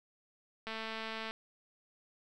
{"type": "click train", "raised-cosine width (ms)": 0.3, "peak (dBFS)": -25, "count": 143, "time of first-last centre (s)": [0.67, 1.31], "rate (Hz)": 222, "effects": []}